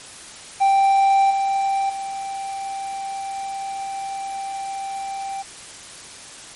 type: tone with level steps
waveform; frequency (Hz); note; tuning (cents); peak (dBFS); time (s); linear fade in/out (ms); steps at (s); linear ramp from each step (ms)
triangle; 784; G5; 0; -11 / -16 / -24; 0.6-5.43; 20; 1.3 / 1.89; 10
effects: white hiss -39 dBFS RMS until 6.55 s + MP3 48 kbps